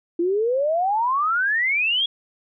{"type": "exponential sweep", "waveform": "sine", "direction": "up", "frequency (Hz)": [332.5, 3364], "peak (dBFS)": -18, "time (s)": [0.19, 2.06], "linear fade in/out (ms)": 5, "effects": []}